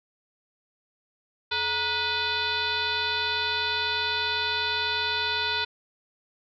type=tone with frequency modulation; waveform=sine; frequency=2489 Hz; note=D#7; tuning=in tune; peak=-24 dBFS; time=1.51-5.65 s; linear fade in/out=10 ms; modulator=515 Hz; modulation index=3.4; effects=none